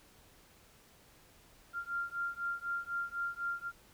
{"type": "beating tone pair", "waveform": "sine", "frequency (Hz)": [1389, 1393], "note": ["F6", "F6"], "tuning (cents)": [-10, -5], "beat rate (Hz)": 4, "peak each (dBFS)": [-38, -38], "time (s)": [1.73, 3.72], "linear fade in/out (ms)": 50, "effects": ["pink hiss -62 dBFS RMS until 3.93 s"]}